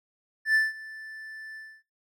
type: tone with ADSR envelope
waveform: triangle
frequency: 1760 Hz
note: A6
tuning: in tune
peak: -16 dBFS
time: 0.45-1.83 s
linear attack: 96 ms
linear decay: 180 ms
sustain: -21 dB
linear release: 270 ms
effects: noise-tail reverb RT60 0.3 s tail -24 dB re dry